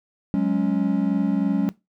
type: chord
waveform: triangle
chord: F# suspended second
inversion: none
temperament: just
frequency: 185 / 208.1 / 277.5 Hz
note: F#3 / G#3 / C#4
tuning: 0 / +4 / +2 cents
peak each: -21 dBFS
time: 0.34-1.69 s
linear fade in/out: 0 ms
effects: noise-tail reverb RT60 0.2 s tail -19 dB re dry